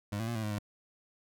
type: tone with pitch steps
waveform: 25% pulse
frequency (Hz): 102.5 / 113.1 / 117.8 / 110.3 / 106 / 103.5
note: G#2 / A2 / A#2 / A2 / G#2 / G#2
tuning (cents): -22 / +48 / +19 / +5 / +36 / -5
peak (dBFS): -29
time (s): 0.12-0.588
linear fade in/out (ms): 5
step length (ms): 78
effects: none